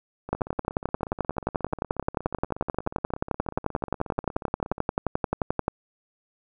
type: two click trains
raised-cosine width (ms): 1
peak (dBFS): -9 / -22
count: 62 / 76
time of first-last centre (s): 0.33-5.681 / 0.29-4.781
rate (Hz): 11.4 / 16.7
effects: none